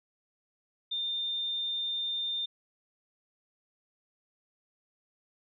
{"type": "tone", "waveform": "sine", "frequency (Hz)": 3610, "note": "A7", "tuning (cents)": 44, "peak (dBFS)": -30, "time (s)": [0.91, 2.46], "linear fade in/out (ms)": 10, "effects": []}